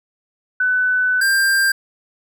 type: tone pair in turn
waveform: sine / square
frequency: 1500 / 1588.5 Hz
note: F#6 / G6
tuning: +23 / +23 cents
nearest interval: minor second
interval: 100 cents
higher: second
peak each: -14 dBFS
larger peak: neither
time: 0.6-1.21 / 1.21-1.72 s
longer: first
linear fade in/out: 5 ms
effects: none